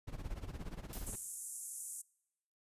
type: noise with tremolo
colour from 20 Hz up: brown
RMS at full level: -41 dBFS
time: 0.07-1.16 s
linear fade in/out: 10 ms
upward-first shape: sine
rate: 17 Hz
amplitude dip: 80%
type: noise with exponential decay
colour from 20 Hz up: blue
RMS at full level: -44 dBFS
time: 0.93-1.49 s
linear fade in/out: 0 ms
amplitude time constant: 120 ms
type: band-pass noise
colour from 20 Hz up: white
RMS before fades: -46 dBFS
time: 1.06-2.02 s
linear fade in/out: 10 ms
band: 7000 to 11000 Hz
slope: 48 dB/octave
effects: noise-tail reverb RT60 0.9 s tail -25 dB re dry + resampled to 32000 Hz